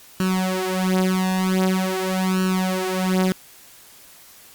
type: tone with flanger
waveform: sawtooth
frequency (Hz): 186.8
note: F#3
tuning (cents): +17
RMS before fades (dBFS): -21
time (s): 0.2-3.32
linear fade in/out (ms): 0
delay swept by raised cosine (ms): 0.7 to 6.5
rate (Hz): 0.45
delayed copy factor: +0.9
effects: white hiss -47 dBFS RMS until 4.54 s + Opus 48 kbps